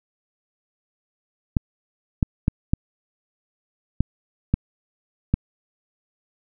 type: clicks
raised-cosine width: 5 ms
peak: -5 dBFS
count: 7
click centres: 1.568 / 2.228 / 2.481 / 2.735 / 4.006 / 4.54 / 5.34 s
effects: none